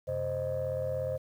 sine tone cluster, 93.3 / 133.2 / 523 / 620 Hz, F#2 / C3 / C5 / D#5, +15 / +31 / -1 / -6 cents, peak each -39 / -38 / -31 / -35 dBFS, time 0.07-1.18 s, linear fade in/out 20 ms, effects tanh soft clip ceiling -24 dBFS + 10-bit

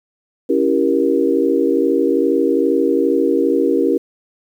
sine chord, C# diminished seventh, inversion none, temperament equal with one note detuned, 277.2 / 329.6 / 392 / 472.4 Hz, C#4 / E4 / G4 / Bb4, 0 / 0 / 0 / +23 cents, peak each -18 dBFS, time 0.49-3.98 s, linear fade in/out 10 ms, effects 8-bit

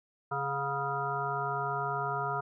harmonic tone with a mistuned harmonic, 138.59 Hz, C#3, in tune, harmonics 1 / 3 / 5 / 7 / 9 / 10, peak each -39 / -39 / -36 / -36 / -36 / -38 dBFS, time 0.31-2.41 s, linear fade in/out 10 ms, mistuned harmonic 5, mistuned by +48 cents, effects none

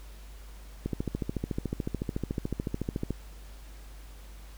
click train, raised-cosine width 3 ms, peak -17 dBFS, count 32, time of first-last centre 0.86-3.106 s, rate 13.8 Hz, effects added 50 Hz sine -44 dBFS peak until 4.57 s + pink hiss -55 dBFS RMS until 4.57 s

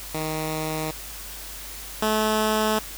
10% pulse tone pair in turn, 156.6 / 216.3 Hz, D#3 / A3, +11 / -29 cents, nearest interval tritone, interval 560 cents, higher second, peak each -18 / -12 dBFS, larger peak second, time 0.14-0.91 / 2.02-2.79 s, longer neither, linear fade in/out 5 ms, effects added 50 Hz sine -42 dBFS peak until 2.97 s + white hiss -38 dBFS RMS until 2.97 s

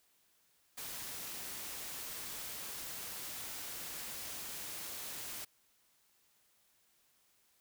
white noise, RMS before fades -44 dBFS, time 0.77-5.45 s, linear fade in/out 10 ms, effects white hiss -72 dBFS RMS until 7.6 s

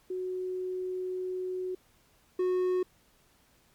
sine / triangle tone pair in turn, 368.7 / 365.9 Hz, F#4 / F#4, -6 / -19 cents, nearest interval unison, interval 13 cents, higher first, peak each -31 / -23 dBFS, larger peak second, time 0.1-1.75 / 2.39-2.83 s, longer first, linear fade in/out 5 ms, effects pink hiss -65 dBFS RMS until 3.74 s + MP3 96 kbps

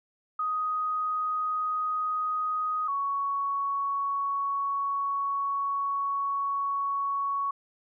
sine tone pair in turn, 1249 / 1114.7 Hz, D#6 / C#6, +6 / +9 cents, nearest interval major second, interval 197 cents, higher first, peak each -26 dBFS, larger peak neither, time 0.39-2.88 / 2.88-7.51 s, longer second, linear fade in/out 5 ms, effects none

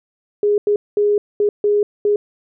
sine tone bursts at uneven times, 413.4 Hz, G#4, 8 cents flat, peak -12 dBFS, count 6, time 0.43-0.58 / 0.67-0.76 / 0.97-1.18 / 1.4-1.49 / 1.64-1.83 / 2.05-2.16 s, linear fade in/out 2 ms, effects none

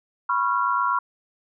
sine tone cluster, 985 / 1093 / 1377 Hz, B5 / C#6 / F6, -5 / -25 / -25 cents, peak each -24 dBFS, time 0.29-0.99 s, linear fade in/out 5 ms, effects none

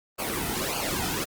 pink noise with flanger, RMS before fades -29 dBFS, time 0.18-1.25 s, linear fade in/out 20 ms, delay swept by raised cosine 0.53 to 1.83 ms, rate 1.7 Hz, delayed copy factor -0.75, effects Opus 32 kbps

